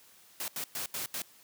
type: noise bursts at uneven times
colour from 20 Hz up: white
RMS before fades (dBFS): -36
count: 5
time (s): 0.4-0.48 / 0.56-0.64 / 0.75-0.86 / 0.94-1.06 / 1.14-1.22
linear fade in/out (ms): 2
effects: white hiss -59 dBFS RMS until 1.43 s + high-pass 100 Hz 12 dB/octave